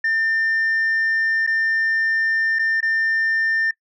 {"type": "tone with dropouts", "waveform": "sine", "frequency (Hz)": 1800, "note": "A6", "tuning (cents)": 39, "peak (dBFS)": -15, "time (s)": [0.04, 3.71], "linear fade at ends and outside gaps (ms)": 5, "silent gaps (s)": [[1.466, 1.473], [2.588, 2.592], [2.806, 2.827]], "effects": ["noise-tail reverb RT60 0.1 s tail -24 dB re dry", "tanh soft clip ceiling -15 dBFS"]}